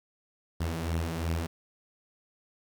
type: beating tone pair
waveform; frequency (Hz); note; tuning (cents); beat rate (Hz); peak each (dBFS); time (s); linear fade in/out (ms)
sawtooth; 80.5 / 83.3; E2 / E2; -41 / +19; 2.8; -30 / -27; 0.6-1.47; 10
effects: 9-bit